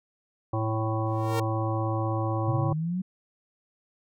harmonic tone, 110.5 Hz, A2, 8 cents sharp, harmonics 1 / 3 / 5 / 7 / 9 / 10, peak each -27 / -32 / -34 / -35 / -37 / -37 dBFS, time 0.53-2.73 s, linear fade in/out 5 ms
sawtooth tone with exponential growth, 460 Hz, A#4, 23 cents flat, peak -22 dBFS, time 1.06-1.4 s, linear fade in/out 5 ms, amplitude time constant 73 ms
sine exponential sweep, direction up, 123 to 190 Hz, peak -26 dBFS, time 2.47-3.02 s, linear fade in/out 10 ms
effects none

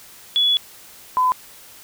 sine tone pair in turn, 3400 / 1010.8 Hz, G#7 / B5, +40 / +40 cents, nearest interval octave + major sixth, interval 2100 cents, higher first, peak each -14 dBFS, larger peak neither, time 0.36-0.57 / 1.17-1.32 s, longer first, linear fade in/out 0 ms, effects white hiss -44 dBFS RMS until 1.83 s

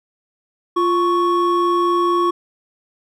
triangle tone pair together, 348.1 / 1108.7 Hz, F4 / C#6, -6 / 0 cents, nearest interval octave + minor sixth, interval 2006 cents, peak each -15 dBFS, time 0.76-2.31 s, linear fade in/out 10 ms, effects none

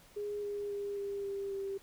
sine tone with pitch steps, 413.1 / 408.8 / 404.6 / 400.4 / 396.3 / 392.2 Hz, G#4 / G#4 / G#4 / G4 / G4 / G4, -9 / -27 / -45 / +37 / +19 / +1 cents, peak -35 dBFS, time 0.16-1.78 s, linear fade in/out 10 ms, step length 270 ms, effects pink hiss -60 dBFS RMS until 1.82 s

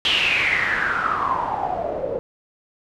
white noise with low-pass filter sweep, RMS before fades -22 dBFS, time 0.05-2.19 s, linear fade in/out 0 ms, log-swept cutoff 3200 to 490 Hz, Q 8.1, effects none

